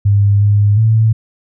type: tone with pitch steps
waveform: sine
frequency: 101.2 / 102.9 / 111 Hz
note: G#2 / G#2 / A2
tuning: -44 / -16 / +16 cents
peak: -7 dBFS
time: 0.05-1.13 s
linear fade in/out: 10 ms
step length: 360 ms
effects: none